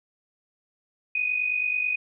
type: tone with amplitude modulation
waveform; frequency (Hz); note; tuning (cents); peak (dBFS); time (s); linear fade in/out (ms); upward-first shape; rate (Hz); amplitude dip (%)
sine; 2489; D#7; 0; -20; 1.15-1.96; 5; sine; 49.2; 65
effects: none